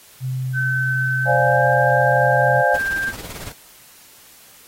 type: tone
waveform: sine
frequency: 129.6 Hz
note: C3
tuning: 16 cents flat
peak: -21 dBFS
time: 0.2-2.64 s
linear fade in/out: 50 ms
type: tone with pitch glide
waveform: sine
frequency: 1531 to 1581.3 Hz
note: G6 to G6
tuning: -41 to +15 cents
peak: -19 dBFS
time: 0.53-3.13 s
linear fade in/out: 50 ms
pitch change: +56 cents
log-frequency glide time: 1.17-1.65 s
type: chord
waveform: sine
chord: D half-diminished seventh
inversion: third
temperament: equal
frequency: 523.3 / 587.3 / 698.5 / 830.6 Hz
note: C5 / D5 / F5 / Ab5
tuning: 0 / 0 / 0 / 0 cents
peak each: -20 dBFS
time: 1.25-2.79 s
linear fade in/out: 50 ms
type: noise with tremolo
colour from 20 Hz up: pink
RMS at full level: -32 dBFS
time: 2.74-3.52 s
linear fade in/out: 2 ms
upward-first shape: sine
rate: 18 Hz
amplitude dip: 60%
effects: white hiss -47 dBFS RMS until 4.67 s + AAC 48 kbps